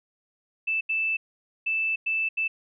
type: tone bursts at uneven times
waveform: sine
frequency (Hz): 2640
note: E7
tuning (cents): +2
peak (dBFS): -23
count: 5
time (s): 0.67-0.81 / 0.89-1.17 / 1.66-1.96 / 2.06-2.29 / 2.37-2.48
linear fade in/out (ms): 10
effects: none